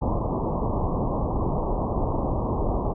pink low-pass noise, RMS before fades -25 dBFS, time 0.01-2.94 s, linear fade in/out 20 ms, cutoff 1100 Hz, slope 96 dB/octave, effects none

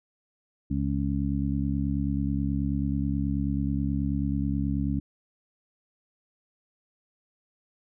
harmonic tone, 69.3 Hz, C#2, in tune, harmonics 1 / 2 / 3 / 4, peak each -30 / -30 / -30 / -30 dBFS, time 0.7-5 s, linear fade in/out 10 ms, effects none

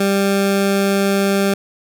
20% pulse tone, 197.4 Hz, G3, 12 cents sharp, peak -9 dBFS, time 0-1.54 s, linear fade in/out 5 ms, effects none

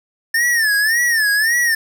square tone with vibrato, 1787 Hz, A6, 26 cents sharp, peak -14 dBFS, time 0.34-1.75 s, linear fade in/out 5 ms, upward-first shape sine, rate 1.8 Hz, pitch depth 140 cents each way, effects 7-bit

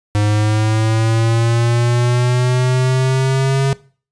square linear sweep, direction up, 103.83 to 136.9 Hz, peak -13 dBFS, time 0.15-3.73 s, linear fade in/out 0 ms, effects noise-tail reverb RT60 0.4 s tail -20 dB re dry + resampled to 22050 Hz

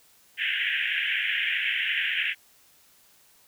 pink band-pass noise, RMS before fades -27 dBFS, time 0.37-2.35 s, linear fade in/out 50 ms, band 1600 to 3200 Hz, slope 96 dB/octave, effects white hiss -59 dBFS RMS until 3.47 s

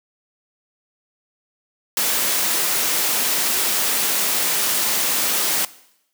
white noise, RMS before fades -20 dBFS, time 1.97-5.65 s, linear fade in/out 2 ms, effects noise-tail reverb RT60 0.8 s tail -19 dB re dry + high-pass 200 Hz 12 dB/octave

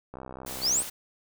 click train, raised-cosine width 1 ms, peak -26 dBFS, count 45, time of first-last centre 0.14-0.819 s, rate 64.8 Hz
white noise, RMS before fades -38 dBFS, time 0.46-0.9 s, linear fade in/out 10 ms
sine exponential sweep, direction up, 4186 to 9397 Hz, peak -22 dBFS, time 0.61-0.84 s, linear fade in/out 50 ms
effects none

